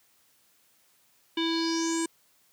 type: tone with low-pass filter sweep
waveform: square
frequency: 329.1 Hz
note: E4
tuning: 3 cents flat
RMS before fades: -28 dBFS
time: 1.37-2.06 s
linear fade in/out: 5 ms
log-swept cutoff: 3300 to 8400 Hz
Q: 6.8
effects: white hiss -65 dBFS RMS until 2.52 s + high-pass 80 Hz 12 dB/octave